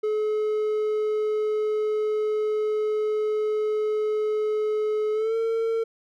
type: tone with pitch glide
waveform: triangle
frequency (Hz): 427.6 to 453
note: A4 to A#4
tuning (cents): -49 to -50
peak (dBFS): -20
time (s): 0.03-5.84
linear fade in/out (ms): 10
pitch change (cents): +99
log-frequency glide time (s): 5.13-5.35
effects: none